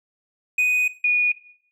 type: tone pair in turn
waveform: triangle / sine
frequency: 2489 / 2456 Hz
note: D#7 / D#7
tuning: 0 / -23 cents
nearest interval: unison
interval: 23 cents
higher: first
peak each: -15 dBFS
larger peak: neither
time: 0.58-0.88 / 1.04-1.32 s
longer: first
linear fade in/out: 5 ms
effects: noise-tail reverb RT60 0.6 s tail -17 dB re dry